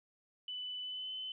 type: tone with pitch glide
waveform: sine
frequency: 2992 to 3039 Hz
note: F#7 to F#7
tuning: +19 to +46 cents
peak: -39 dBFS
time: 0.48-1.32 s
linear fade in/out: 2 ms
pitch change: +27 cents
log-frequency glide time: 0.82-1.12 s
effects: none